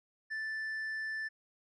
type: tone with tanh clipping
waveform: triangle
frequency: 1760 Hz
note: A6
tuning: in tune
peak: -36 dBFS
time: 0.3-1.29 s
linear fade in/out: 20 ms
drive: 8 dB
effects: none